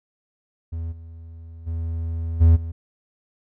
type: tone with level steps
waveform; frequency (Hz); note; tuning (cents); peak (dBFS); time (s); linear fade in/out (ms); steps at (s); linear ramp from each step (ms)
triangle; 82.41; E2; 0; -24 / -35 / -22 / -8 / -25; 0.72-2.72; 10; 0.91 / 1.66 / 2.4 / 2.55; 20
effects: none